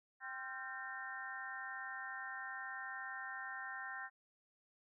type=harmonic tone with a mistuned harmonic; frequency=260.8 Hz; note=C4; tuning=5 cents flat; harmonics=3 / 4 / 5 / 6 / 7; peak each=-51 / -53 / -52 / -48 / -47 dBFS; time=0.2-4.1 s; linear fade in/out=50 ms; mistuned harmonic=5; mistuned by=+79 cents; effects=none